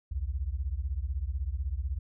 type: beating tone pair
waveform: sine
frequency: 60.6 / 76.6 Hz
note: B1 / D#2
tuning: -32 / -27 cents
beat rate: 16 Hz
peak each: -32 / -33 dBFS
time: 0.11-1.99 s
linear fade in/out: 10 ms
effects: none